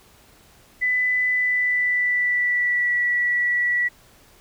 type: tone with pitch glide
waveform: sine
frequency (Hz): 1999 to 1946.6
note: B6 to B6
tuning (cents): +20 to -26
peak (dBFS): -18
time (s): 0.81-3.89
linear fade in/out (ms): 20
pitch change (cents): -46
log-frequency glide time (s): 1.3-3.03
effects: pink hiss -53 dBFS RMS until 4.4 s